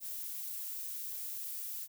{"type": "noise", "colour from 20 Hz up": "violet", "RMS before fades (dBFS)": -41, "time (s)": [0, 1.88], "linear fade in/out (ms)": 50, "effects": []}